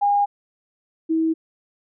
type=tone pair in turn; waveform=sine; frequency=813 / 322.6 Hz; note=G#5 / E4; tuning=-37 / -37 cents; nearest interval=octave + major third; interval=1600 cents; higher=first; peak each=-15 / -17 dBFS; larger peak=first; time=0.01-0.26 / 1.09-1.34 s; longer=neither; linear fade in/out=20 ms; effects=none